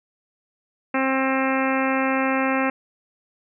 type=harmonic tone; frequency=265.5 Hz; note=C4; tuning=25 cents sharp; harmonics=1 / 2 / 3 / 4 / 5 / 6 / 7 / 8 / 9 / 10; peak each=-23 / -26 / -28 / -29 / -30 / -31 / -31 / -32 / -33 / -33 dBFS; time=0.94-2.7 s; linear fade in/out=5 ms; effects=none